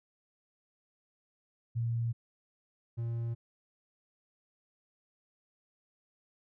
sine / triangle tone pair in turn, 116.54 / 116.54 Hz, A#2 / A#2, 0 / 0 cents, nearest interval unison, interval 0 cents, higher neither, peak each -29 / -30 dBFS, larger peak first, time 1.75-2.13 / 2.97-3.35 s, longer neither, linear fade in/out 20 ms, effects none

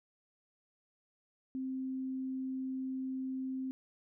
sine tone, 261.9 Hz, C4, 2 cents sharp, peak -35 dBFS, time 1.55-3.71 s, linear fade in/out 0 ms, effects none

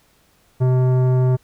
triangle tone with tanh clipping, 127.7 Hz, C3, 42 cents flat, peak -15 dBFS, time 0.6-1.37 s, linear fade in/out 20 ms, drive 18 dB, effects pink hiss -58 dBFS RMS until 1.43 s

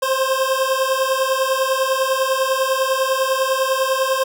25% pulse beating tone pair, 523.3 / 533.3 Hz, C5 / C5, 0 / +33 cents, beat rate 10 Hz, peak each -16 dBFS, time 0.02-4.24 s, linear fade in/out 10 ms, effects none

